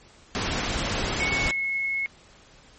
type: noise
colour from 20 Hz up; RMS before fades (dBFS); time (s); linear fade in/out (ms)
pink; -27; 0.35-1.51; 0
type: tone with pitch glide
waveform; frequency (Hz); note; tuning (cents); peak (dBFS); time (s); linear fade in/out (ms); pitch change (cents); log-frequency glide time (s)
sine; 2217 to 2181; C#7 to C#7; 0 to -29; -24; 1.2-2.06; 0; -29; 1.4-1.55
effects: pink hiss -53 dBFS RMS until 2.78 s + MP3 32 kbps